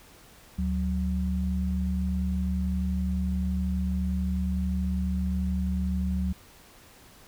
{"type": "tone pair together", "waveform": "sine", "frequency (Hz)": [73.42, 185], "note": ["D2", "F#3"], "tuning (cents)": [0, 0], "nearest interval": "octave + major third", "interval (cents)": 1600, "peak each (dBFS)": [-27, -28], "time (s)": [0.58, 6.33], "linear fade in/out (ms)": 10, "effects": ["pink hiss -53 dBFS RMS until 7.27 s"]}